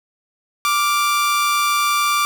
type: tone pair together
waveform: sawtooth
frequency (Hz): 1174.7 / 1401.8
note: D6 / F6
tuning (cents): 0 / +6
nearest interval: minor third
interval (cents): 306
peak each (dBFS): -12 / -24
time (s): 0.65-2.25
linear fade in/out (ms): 0
effects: none